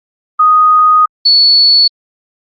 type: tone pair in turn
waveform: sine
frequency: 1244.5 / 4426 Hz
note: D#6 / C#8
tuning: 0 / -3 cents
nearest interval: octave + minor seventh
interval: 2197 cents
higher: second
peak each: -4 dBFS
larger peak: neither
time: 0.39-1.06 / 1.25-1.88 s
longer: first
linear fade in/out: 10 ms
effects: Opus 48 kbps